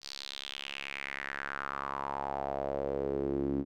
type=tone with band-pass filter sweep; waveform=sawtooth; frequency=69.3 Hz; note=C#2; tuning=in tune; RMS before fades=-36 dBFS; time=0.01-3.65 s; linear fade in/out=50 ms; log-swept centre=4900 to 280 Hz; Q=4.1; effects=none